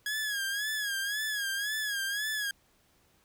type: tone with vibrato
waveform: sawtooth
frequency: 1661.2 Hz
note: G#6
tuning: in tune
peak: -27 dBFS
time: 0.06-2.51 s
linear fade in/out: 2 ms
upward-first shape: sine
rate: 1.9 Hz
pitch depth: 86 cents each way
effects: pink hiss -67 dBFS RMS until 3.24 s